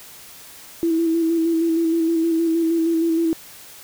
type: tone with vibrato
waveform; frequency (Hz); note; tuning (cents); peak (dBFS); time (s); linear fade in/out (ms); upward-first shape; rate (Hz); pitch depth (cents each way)
sine; 329.6; E4; 0; -16; 0.83-3.33; 0; square; 6.4; 25
effects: white hiss -42 dBFS RMS until 3.83 s